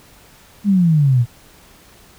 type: exponential sweep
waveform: sine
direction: down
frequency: 210 to 115 Hz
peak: -10 dBFS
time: 0.64-1.26 s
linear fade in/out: 50 ms
effects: pink hiss -47 dBFS RMS until 2.18 s